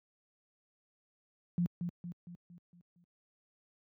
sine tone with echo, 174.4 Hz, F3, 2 cents flat, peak -27 dBFS, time 1.58-1.66 s, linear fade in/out 0 ms, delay 230 ms, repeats 6, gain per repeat -6 dB, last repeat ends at 3.04 s, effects high-pass 100 Hz 12 dB/octave

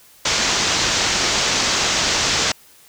white low-pass noise, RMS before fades -19 dBFS, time 0.25-2.52 s, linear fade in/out 5 ms, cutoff 6900 Hz, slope 48 dB/octave, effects white hiss -49 dBFS RMS until 2.88 s

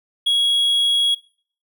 triangle tone, 3322 Hz, G#7, in tune, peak -13 dBFS, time 0.26-1.15 s, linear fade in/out 10 ms, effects noise-tail reverb RT60 0.5 s tail -21 dB re dry

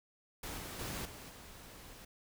pink noise with level steps, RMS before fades -43 / -45 / -41 / -50 / -53 dBFS, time 0.43-2.05 s, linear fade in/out 5 ms, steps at 0.58 / 0.79 / 1.05 / 1.29 s, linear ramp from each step 5 ms, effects none

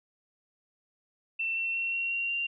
sine tone with pitch steps, 2686 / 2703 / 2720 / 2738 / 2755 / 2773 Hz, E7 / E7 / F7 / F7 / F7 / F7, +32 / +43 / -46 / -35 / -24 / -13 cents, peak -28 dBFS, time 1.39-2.47 s, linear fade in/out 10 ms, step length 180 ms, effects none

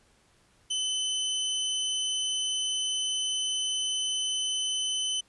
sawtooth tone, 3035 Hz, F#7, 43 cents sharp, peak -24 dBFS, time 0.7-5.21 s, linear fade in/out 10 ms, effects pink hiss -64 dBFS RMS until 5.28 s + resampled to 24000 Hz

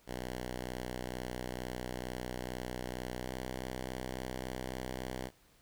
5% pulse tone with pitch glide, 62.2 to 63.62 Hz, B1 to C2, +13 to -48 cents, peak -27 dBFS, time 0.06-5.31 s, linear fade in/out 50 ms, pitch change +39 cents, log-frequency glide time 3.22-3.27 s, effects pink hiss -66 dBFS RMS until 5.61 s

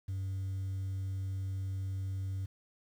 sine tone, 96 Hz, G2, 36 cents flat, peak -31 dBFS, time 0.08-2.46 s, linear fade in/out 10 ms, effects tanh soft clip ceiling -33 dBFS + 10-bit

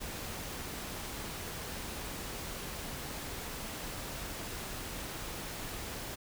pink noise, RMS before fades -41 dBFS, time 0-6.16 s, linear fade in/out 20 ms, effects none

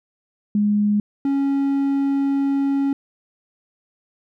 sine / triangle tone pair in turn, 207.4 / 276.8 Hz, G#3 / C#4, -2 / -2 cents, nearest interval perfect fourth, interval 500 cents, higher second, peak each -15 dBFS, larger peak neither, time 0.55-1 / 1.25-2.93 s, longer second, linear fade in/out 2 ms, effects none

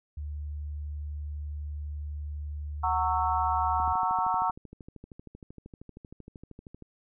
sine tone, 74 Hz, D2, 14 cents sharp, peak -33 dBFS, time 0.17-3.93 s, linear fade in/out 5 ms
sine chord, F# dominant seventh, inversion none, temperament equal with one note detuned, 740 / 916.8 / 1108.7 / 1318.5 Hz, F#5 / A#5 / C#6 / E6, 0 / -29 / 0 / 0 cents, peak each -30 / -28 / -31 / -32 dBFS, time 2.83-4.51 s, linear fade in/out 10 ms
click train, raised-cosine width 3 ms, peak -32 dBFS, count 40, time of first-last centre 3.8-6.823 s, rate 12.9 Hz
effects none

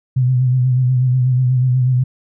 sine tone with vibrato, 127.1 Hz, C3, 50 cents flat, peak -11 dBFS, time 0.16-2.04 s, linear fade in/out 10 ms, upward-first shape sine, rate 8.2 Hz, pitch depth 46 cents each way, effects none

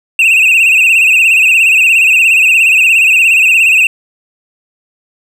triangle tone with vibrato, 2622 Hz, E7, 10 cents flat, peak -3 dBFS, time 0.19-3.87 s, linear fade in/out 2 ms, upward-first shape sine, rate 17 Hz, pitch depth 93 cents each way, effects none

